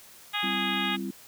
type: harmonic tone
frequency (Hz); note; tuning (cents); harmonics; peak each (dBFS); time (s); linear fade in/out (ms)
413.5; G#4; -8; 2 / 3 / 4 / 5 / 6 / 7 / 8 / 9; -35 / -35 / -35 / -35 / -35 / -35 / -35 / -35; 0.33-0.97; 20
type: chord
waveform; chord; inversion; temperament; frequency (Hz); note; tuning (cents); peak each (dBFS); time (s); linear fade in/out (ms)
sine; C major; second; equal with one note detuned; 196 / 261.6 / 337.5; G3 / C4 / E4; 0 / 0 / +41; -33 / -36 / -36; 0.43-1.11; 5
effects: white hiss -51 dBFS RMS until 1.27 s